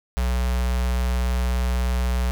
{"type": "tone with notch filter", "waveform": "square", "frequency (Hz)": 61.74, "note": "B1", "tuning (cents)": 0, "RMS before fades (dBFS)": -22, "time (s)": [0.17, 2.31], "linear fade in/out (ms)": 0, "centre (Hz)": 290, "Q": 1, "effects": []}